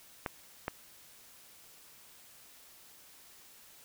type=clicks; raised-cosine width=0.5 ms; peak=-18 dBFS; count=2; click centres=0.262 / 0.681 s; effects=white hiss -57 dBFS RMS until 3.84 s